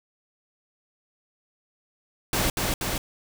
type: noise with echo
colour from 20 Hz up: pink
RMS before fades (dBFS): -24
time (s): 2.33-2.5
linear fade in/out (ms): 2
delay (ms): 240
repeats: 2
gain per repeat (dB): -2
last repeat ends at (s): 2.98
effects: none